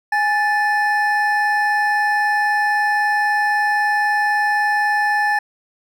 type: tone pair together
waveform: triangle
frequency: 830.6 / 1754.4 Hz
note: G#5 / A6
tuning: 0 / -6 cents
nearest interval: octave + minor second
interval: 1294 cents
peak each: -16 dBFS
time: 0.12-5.39 s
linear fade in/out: 5 ms
effects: none